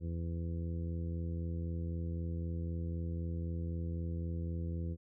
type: harmonic tone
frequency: 83.9 Hz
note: E2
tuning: 31 cents sharp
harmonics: 1 / 2 / 3 / 4 / 5 / 6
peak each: -36 / -41 / -50 / -48 / -55 / -53 dBFS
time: 0-4.97 s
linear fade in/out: 50 ms
effects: none